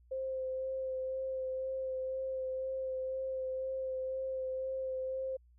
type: tone with vibrato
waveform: sine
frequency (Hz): 523.3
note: C5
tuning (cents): 0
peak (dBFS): -34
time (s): 0.11-5.37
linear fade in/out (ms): 10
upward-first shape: sine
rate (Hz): 2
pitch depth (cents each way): 14
effects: added 60 Hz sine -60 dBFS peak until 5.58 s